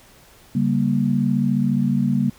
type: chord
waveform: sine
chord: G diminished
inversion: second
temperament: just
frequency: 141.12 / 196 / 235.2 Hz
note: Db3 / G3 / Bb3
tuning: +31 / 0 / +16 cents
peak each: -22 / -21 / -20 dBFS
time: 0.55-2.3 s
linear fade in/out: 5 ms
effects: pink hiss -50 dBFS RMS until 2.38 s